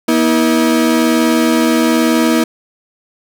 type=tone pair together; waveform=35% pulse; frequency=239.8 / 320.8 Hz; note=A#3 / E4; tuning=+49 / -47 cents; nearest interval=perfect fourth; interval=504 cents; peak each=-11 dBFS; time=0.08-2.44 s; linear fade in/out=5 ms; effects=none